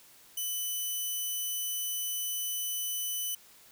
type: tone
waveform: 5% pulse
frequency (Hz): 3000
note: F#7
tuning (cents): +23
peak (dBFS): -23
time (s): 0.37-3.35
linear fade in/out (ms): 5
effects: white hiss -57 dBFS RMS until 3.71 s

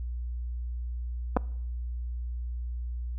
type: clicks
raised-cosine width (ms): 1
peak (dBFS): -10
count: 2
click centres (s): 1.366 / 1.37
effects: noise-tail reverb RT60 0.7 s tail -24 dB re dry + added 60 Hz sine -31 dBFS peak until 3.18 s

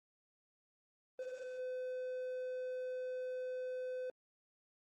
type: tone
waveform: triangle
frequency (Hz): 508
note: B4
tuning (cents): +49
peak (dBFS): -37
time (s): 1.19-4.1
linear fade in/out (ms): 2
effects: Opus 24 kbps

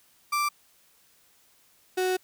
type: tone pair in turn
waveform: 35% pulse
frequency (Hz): 1174.7 / 370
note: D6 / F#4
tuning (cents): 0 / 0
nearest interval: octave + minor sixth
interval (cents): 2000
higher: first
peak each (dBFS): -22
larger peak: neither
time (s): 0.32-0.49 / 1.97-2.17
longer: second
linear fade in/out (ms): 10
effects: white hiss -62 dBFS RMS until 2.23 s

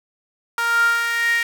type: tone with high-pass filter sweep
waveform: sawtooth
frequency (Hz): 466.2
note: A#4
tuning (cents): 0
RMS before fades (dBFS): -19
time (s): 0.58-1.43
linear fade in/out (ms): 2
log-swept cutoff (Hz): 1200 to 2000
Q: 8.9
effects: none

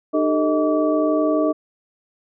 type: tone cluster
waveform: sine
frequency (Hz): 304 / 391.3 / 442.9 / 629 / 1149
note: D#4 / G4 / A4 / D#5 / D6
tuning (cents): -40 / -3 / +11 / +19 / -38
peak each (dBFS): -19 / -28 / -25 / -20 / -28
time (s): 0.13-1.53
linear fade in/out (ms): 20
effects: none

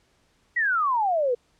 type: exponential sweep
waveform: sine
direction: down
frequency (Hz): 1975.5 to 468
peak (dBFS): -20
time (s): 0.56-1.35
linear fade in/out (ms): 10
effects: pink hiss -65 dBFS RMS until 1.59 s + low-pass 8000 Hz 12 dB/octave

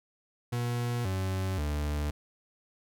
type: tone with pitch steps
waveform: 40% pulse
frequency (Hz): 120.4 / 94.7 / 73.9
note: B2 / F#2 / D2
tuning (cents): -44 / +41 / +11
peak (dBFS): -28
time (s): 0.52-2.11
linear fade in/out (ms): 10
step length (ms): 530
effects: none

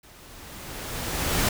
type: noise with level ramp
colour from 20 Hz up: pink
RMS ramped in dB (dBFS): -51 to -22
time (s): 0.03-1.49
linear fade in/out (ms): 5
effects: none

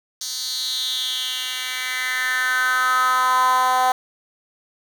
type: tone with high-pass filter sweep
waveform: 10% pulse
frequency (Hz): 255.1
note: C4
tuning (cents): -44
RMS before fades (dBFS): -21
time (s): 0.21-3.92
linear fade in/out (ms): 2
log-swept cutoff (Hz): 5100 to 800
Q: 4.8
effects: none

